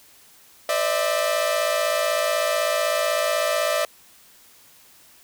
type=tone cluster; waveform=sawtooth; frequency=519 / 595 / 651 Hz; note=C5 / D5 / E5; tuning=-14 / +22 / -22 cents; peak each=-28 / -19 / -20 dBFS; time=0.69-3.85 s; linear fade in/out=2 ms; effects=white hiss -52 dBFS RMS until 5.23 s